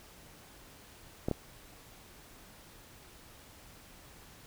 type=clicks; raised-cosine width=2 ms; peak=-17 dBFS; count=2; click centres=1.285 / 1.313 s; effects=pink hiss -55 dBFS RMS until 4.46 s